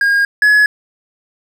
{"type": "tone pair in turn", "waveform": "triangle", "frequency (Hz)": [1625, 1692.7], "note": ["G#6", "G#6"], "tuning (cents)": [-38, 33], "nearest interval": "minor second", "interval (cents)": 71, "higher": "second", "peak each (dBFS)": [-8, -5], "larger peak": "second", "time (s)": [[0.01, 0.25], [0.42, 0.66]], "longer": "neither", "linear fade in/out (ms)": 2, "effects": []}